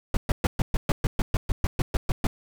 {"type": "noise bursts", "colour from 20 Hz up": "brown", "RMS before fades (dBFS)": -21, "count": 15, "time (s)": [0.14, 2.27], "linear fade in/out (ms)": 2, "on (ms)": 30, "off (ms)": 120, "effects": []}